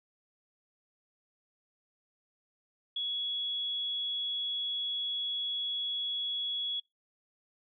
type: tone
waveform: sine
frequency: 3360 Hz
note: G#7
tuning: 19 cents sharp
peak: -31 dBFS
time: 2.96-6.8 s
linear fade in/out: 5 ms
effects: noise-tail reverb RT60 0.2 s tail -26 dB re dry